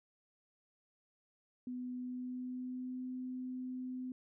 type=tone with pitch glide; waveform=sine; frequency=249.7 to 254.5 Hz; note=B3 to C4; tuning=+19 to -48 cents; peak=-39 dBFS; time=1.67-4.12 s; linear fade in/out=2 ms; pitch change=+33 cents; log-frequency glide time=1.92-3.05 s; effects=none